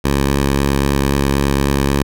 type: tone with vibrato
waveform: 10% pulse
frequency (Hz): 69.3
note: C#2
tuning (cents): 0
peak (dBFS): -5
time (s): 0.04-2.03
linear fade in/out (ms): 10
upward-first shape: triangle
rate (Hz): 3.8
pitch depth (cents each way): 17
effects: none

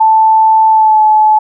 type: tone with pitch glide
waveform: sine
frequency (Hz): 880 to 860.4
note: A5 to A5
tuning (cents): 0 to -39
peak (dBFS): -4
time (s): 0-1.39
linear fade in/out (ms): 10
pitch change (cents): -39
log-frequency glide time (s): 0.69-1.02
effects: none

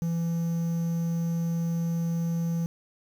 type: tone with quantisation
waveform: triangle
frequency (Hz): 167.6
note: E3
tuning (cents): +29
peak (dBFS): -23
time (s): 0.02-2.66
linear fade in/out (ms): 0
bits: 8
effects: none

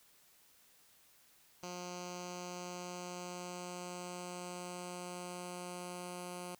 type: tone with low-pass filter sweep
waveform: 10% pulse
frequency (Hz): 178.4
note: F3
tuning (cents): +37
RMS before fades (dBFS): -45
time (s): 1.63-6.55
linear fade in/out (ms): 2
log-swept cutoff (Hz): 6200 to 10000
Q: 3.1
effects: white hiss -66 dBFS RMS until 6.59 s

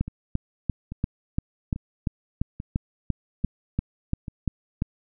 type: two click trains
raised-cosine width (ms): 5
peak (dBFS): -11 / -21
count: 15 / 6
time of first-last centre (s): 0.01-4.821 / 0.08-4.282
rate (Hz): 2.91 / 1.19
effects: none

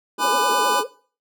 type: chord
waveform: square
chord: G# half-diminished seventh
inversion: none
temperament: just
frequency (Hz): 830.6 / 996.7 / 1196.1 / 1495.1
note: G#5 / B5 / D6 / F#6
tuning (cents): 0 / +16 / +31 / +18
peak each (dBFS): -25 / -22 / -26 / -27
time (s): 0.18-0.84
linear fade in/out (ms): 50
type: band-pass noise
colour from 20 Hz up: pink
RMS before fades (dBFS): -35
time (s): 0.18-0.81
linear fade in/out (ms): 2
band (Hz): 240 to 590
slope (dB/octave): 48
type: tone with vibrato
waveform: sine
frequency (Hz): 486.8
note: B4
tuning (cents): -25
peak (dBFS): -25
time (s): 0.23-0.87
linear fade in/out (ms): 20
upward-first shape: sine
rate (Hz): 9.7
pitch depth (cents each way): 260
effects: noise-tail reverb RT60 0.4 s tail -18 dB re dry

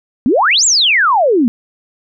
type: exponential two-way sweep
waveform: sine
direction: up then down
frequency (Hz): 220 to 7800 to 220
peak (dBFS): -8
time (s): 0.26-1.48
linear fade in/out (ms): 0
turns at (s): 0.65
effects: none

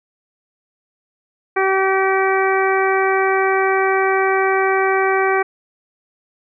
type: harmonic tone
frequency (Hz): 384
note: G4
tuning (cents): -36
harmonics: 1 / 2 / 3 / 4 / 5 / 6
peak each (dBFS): -17 / -20 / -22 / -23 / -24 / -25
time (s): 1.56-5.43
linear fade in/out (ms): 10
effects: none

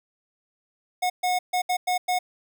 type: tone bursts at uneven times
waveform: square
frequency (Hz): 727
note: F#5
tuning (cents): -31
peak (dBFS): -22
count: 6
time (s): 1.02-1.1 / 1.23-1.39 / 1.53-1.62 / 1.69-1.77 / 1.87-1.98 / 2.08-2.19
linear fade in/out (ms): 10
effects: none

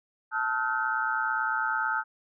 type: tone cluster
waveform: sine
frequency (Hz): 880 / 1289 / 1418 / 1536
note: A5 / E6 / F6 / G6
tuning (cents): 0 / -39 / +26 / -36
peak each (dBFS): -31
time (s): 0.31-2.04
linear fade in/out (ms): 50
effects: none

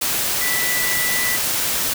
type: tone in noise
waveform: sine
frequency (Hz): 1975.5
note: B6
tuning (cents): 0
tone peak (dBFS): -22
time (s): 0.41-1.37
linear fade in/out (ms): 10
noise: white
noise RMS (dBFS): -21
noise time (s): 0.01-1.94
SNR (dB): -4
effects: none

